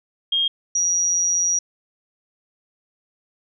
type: tone pair in turn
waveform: sine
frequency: 3234 / 5762 Hz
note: G#7 / F#8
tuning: -47 / -47 cents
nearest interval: minor seventh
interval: 1000 cents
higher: second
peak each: -17 dBFS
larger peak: neither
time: 0.32-0.48 / 0.75-1.59 s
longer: second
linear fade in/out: 5 ms
effects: none